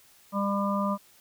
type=harmonic tone; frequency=200 Hz; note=G3; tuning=35 cents sharp; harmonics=1 / 3 / 5 / 6; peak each=-27 / -32 / -32 / -32 dBFS; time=0.32-0.98 s; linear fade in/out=50 ms; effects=white hiss -58 dBFS RMS until 1.2 s